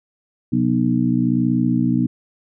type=harmonic tone with a mistuned harmonic; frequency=61.2 Hz; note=B1; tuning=15 cents flat; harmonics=2 / 3 / 4 / 5; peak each=-22 / -22 / -18 / -22 dBFS; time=0.52-2.07 s; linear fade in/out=10 ms; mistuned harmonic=2; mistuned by=+86 cents; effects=none